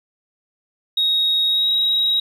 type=tone with pitch glide; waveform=sine; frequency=3768 to 3818 Hz; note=A#7 to A#7; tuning=+18 to +41 cents; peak=-14 dBFS; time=0.97-2.2 s; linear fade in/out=5 ms; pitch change=+23 cents; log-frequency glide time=1.46-1.71 s; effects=tanh soft clip ceiling -11 dBFS + 9-bit